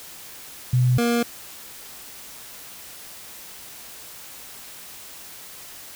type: tone pair in turn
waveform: sine / 25% pulse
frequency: 125.3 / 236.5 Hz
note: B2 / A#3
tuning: +25 / +25 cents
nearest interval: major seventh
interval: 1100 cents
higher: second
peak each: -15 dBFS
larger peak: neither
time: 0.73-0.98 / 0.98-1.23 s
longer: neither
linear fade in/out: 5 ms
effects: white hiss -41 dBFS RMS until 5.95 s